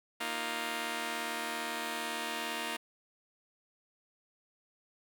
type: chord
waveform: 5% pulse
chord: Bb suspended fourth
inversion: none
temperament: just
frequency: 233.1 / 310.8 / 349.6 Hz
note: Bb3 / Eb4 / F4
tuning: 0 / -2 / +2 cents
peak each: -28 / -28 / -30 dBFS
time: 0.2-2.77 s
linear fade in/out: 10 ms
effects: none

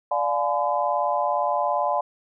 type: chord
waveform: sine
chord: D diminished seventh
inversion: none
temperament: just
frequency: 587.3 / 704.8 / 845.8 / 1014.9 Hz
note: D5 / F5 / Ab5 / Cb6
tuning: 0 / +16 / +31 / +47 cents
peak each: -26 dBFS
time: 0.11-2.01 s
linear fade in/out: 5 ms
effects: none

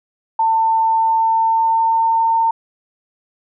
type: tone with pitch glide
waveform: sine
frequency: 896 to 908 Hz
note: A5 to A#5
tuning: +31 to -46 cents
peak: -12 dBFS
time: 0.39-2.51 s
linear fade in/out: 5 ms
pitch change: +23 cents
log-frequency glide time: 0.88-2.38 s
effects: none

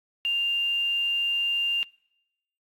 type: tone with quantisation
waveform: sine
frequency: 2794 Hz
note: F7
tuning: in tune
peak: -23 dBFS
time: 0.25-1.83 s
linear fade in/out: 0 ms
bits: 8
effects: noise-tail reverb RT60 0.9 s tail -25 dB re dry + AAC 64 kbps

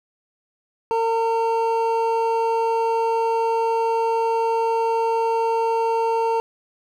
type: tone pair together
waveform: triangle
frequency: 455.5 / 911 Hz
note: A#4 / A#5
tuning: -40 / -40 cents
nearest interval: octave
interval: 1200 cents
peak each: -19 dBFS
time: 0.91-6.4 s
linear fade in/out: 0 ms
effects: none

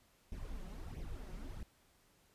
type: noise with flanger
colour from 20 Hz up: brown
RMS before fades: -45 dBFS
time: 0.32-1.63 s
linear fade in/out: 2 ms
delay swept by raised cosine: 0.33 to 5.43 ms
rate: 1.5 Hz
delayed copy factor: +0.95
effects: pink hiss -70 dBFS RMS until 2.34 s + resampled to 32000 Hz

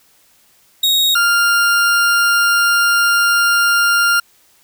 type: tone pair in turn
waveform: 40% pulse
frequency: 3766 / 1399.3 Hz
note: A#7 / F6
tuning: +17 / +3 cents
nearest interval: octave + perfect fourth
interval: 1714 cents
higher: first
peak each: -10 dBFS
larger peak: neither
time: 0.83-1.15 / 1.15-4.2 s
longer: second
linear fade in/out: 5 ms
effects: white hiss -53 dBFS RMS until 4.63 s

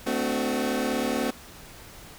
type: chord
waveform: 25% pulse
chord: D dominant seventh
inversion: second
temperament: equal with one note detuned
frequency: 220 / 256.4 / 293.7 / 370 Hz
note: A3 / C4 / D4 / F#4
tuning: 0 / -35 / 0 / 0 cents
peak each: -27 / -24 / -29 / -29 dBFS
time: 0.06-1.31 s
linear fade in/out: 10 ms
effects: pink hiss -46 dBFS RMS until 2.18 s

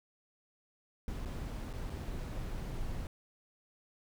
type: noise with dropouts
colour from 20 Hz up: brown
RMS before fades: -39 dBFS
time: 1.08-3.07 s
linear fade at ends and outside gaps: 1 ms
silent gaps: 1.251-1.257 / 1.73-1.736 / 1.897-1.901 s
effects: none

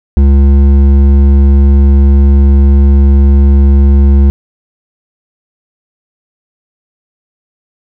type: tone with hard clipping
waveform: sine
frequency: 69.3 Hz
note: C#2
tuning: in tune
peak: -4 dBFS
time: 0.17-4.3 s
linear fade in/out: 0 ms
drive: 9 dB
effects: none

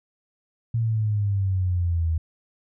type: exponential sweep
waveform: sine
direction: down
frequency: 116.54 to 79.6 Hz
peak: -20 dBFS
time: 0.74-2.18 s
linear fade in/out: 5 ms
effects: none

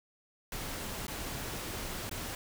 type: noise with dropouts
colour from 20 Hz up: pink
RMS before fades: -39 dBFS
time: 0.52-2.35 s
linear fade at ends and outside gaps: 2 ms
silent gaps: 1.068-1.08 / 2.095-2.112 s
effects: none

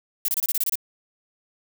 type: noise bursts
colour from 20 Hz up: violet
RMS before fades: -23 dBFS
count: 9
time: 0.25-0.755 s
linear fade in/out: 2 ms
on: 33 ms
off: 26 ms
effects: none

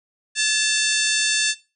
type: harmonic tone with a mistuned harmonic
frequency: 893 Hz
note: A5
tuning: 25 cents sharp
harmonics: 2 / 3 / 4 / 5 / 6 / 7 / 8 / 9 / 10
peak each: -23 / -25 / -26 / -27 / -28 / -28 / -29 / -30 / -30 dBFS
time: 0.35-1.55 s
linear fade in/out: 50 ms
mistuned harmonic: 2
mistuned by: -61 cents
effects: noise-tail reverb RT60 0.3 s tail -19 dB re dry

